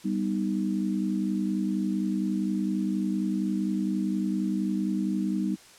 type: chord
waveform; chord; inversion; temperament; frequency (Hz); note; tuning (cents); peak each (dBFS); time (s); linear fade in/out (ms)
sine; G augmented; none; equal; 196 / 246.9 / 311.1; G3 / B3 / D#4; 0 / 0 / 0; -27 / -32 / -30; 0.04-5.56; 20
effects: white hiss -52 dBFS RMS until 5.78 s + low-pass 9000 Hz 12 dB/octave